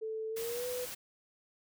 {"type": "tone with pitch glide", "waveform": "sine", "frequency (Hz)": [440, 496.7], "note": ["A4", "B4"], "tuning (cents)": [0, 10], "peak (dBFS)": -35, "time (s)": [0.01, 0.86], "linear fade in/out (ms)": 20, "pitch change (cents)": 210, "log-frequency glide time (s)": [0.3, 0.66]}
{"type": "noise", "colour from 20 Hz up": "white", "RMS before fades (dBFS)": -43, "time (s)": [0.36, 0.95], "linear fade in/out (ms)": 10}
{"effects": []}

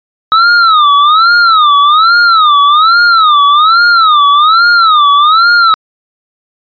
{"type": "tone with vibrato", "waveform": "square", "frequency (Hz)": 1271, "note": "D#6", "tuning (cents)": 36, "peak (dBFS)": -4, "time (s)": [0.32, 5.74], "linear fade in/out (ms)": 0, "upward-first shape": "sine", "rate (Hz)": 1.2, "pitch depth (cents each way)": 190, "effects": ["resampled to 11025 Hz"]}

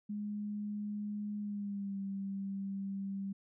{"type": "tone with pitch glide", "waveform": "sine", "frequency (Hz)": [207.7, 196.04], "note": ["G#3", "G3"], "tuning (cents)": [0, 0], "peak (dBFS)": -36, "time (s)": [0.09, 3.33], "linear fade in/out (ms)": 10, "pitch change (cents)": -100, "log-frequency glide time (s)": [1.39, 1.99], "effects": []}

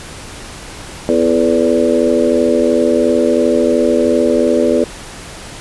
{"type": "harmonic tone with a mistuned harmonic", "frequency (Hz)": 82.9, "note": "E2", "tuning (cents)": 10, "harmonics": [3, 4, 5, 6, 7], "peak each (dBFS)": [-16, -16, -16, -16, -16], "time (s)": [1.09, 4.84], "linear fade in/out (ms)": 0, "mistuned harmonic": 5, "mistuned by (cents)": 40, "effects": ["pink hiss -31 dBFS RMS until 5.6 s", "resampled to 24000 Hz"]}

